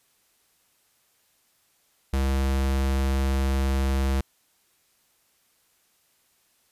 square tone, 67.2 Hz, C2, 47 cents sharp, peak -22 dBFS, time 2.13-4.21 s, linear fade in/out 5 ms, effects white hiss -66 dBFS RMS until 6.71 s + resampled to 32000 Hz

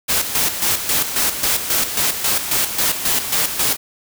white noise with tremolo, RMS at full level -17 dBFS, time 0.08-3.77 s, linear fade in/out 20 ms, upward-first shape square, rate 3.7 Hz, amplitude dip 60%, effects none

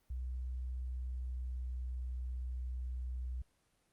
sine tone with pitch glide, 62.8 to 62.37 Hz, B1 to B1, +30 to +18 cents, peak -37 dBFS, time 0.1-3.42 s, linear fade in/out 5 ms, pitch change -12 cents, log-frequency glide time 0.8-1.7 s, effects pink hiss -75 dBFS RMS until 3.92 s + Opus 24 kbps

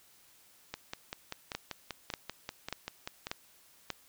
two click trains, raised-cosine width 0.2 ms, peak -17 / -20 dBFS, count 5 / 14, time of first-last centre 1.55-3.903 / 0.74-3.269 s, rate 1.7 / 5.14 Hz, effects white hiss -62 dBFS RMS until 4.08 s

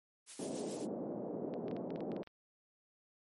blue noise with tremolo, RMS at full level -45 dBFS, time 0.26-0.87 s, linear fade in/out 50 ms, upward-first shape triangle, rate 7.1 Hz, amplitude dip 50%
pink band-pass noise, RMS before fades -41 dBFS, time 0.39-2.23 s, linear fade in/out 5 ms, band 200 to 610 Hz, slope 24 dB/octave
clicks, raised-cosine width 0.3 ms, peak -36 dBFS, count 11, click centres 1.539 / 1.682 / 1.713 / 1.766 / 1.905 / 1.96 / 2.006 / 2.118 / 2.165 / 2.232 / 2.273 s
effects MP3 48 kbps

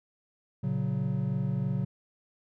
triangle chord, F# major, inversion first, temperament just, 115.62 / 138.75 / 185 Hz, A#2 / C#3 / F#3, -14 / +2 / 0 cents, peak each -31 / -28 / -30 dBFS, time 0.63-1.85 s, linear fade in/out 10 ms, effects none

